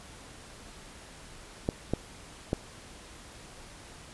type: clicks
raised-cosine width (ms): 2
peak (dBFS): -13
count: 3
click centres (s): 1.689 / 1.936 / 2.531
effects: pink hiss -49 dBFS RMS until 4.13 s + resampled to 24000 Hz